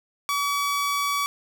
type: tone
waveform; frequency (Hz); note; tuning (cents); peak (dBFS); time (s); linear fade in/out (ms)
sawtooth; 1140; C#6; +48; -19; 0.29-1.26; 0
effects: none